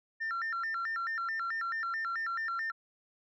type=tone with vibrato; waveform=sine; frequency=1568 Hz; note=G6; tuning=in tune; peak=-30 dBFS; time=0.2-2.72 s; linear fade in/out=20 ms; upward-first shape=square; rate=4.6 Hz; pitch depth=240 cents each way; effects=tanh soft clip ceiling -30 dBFS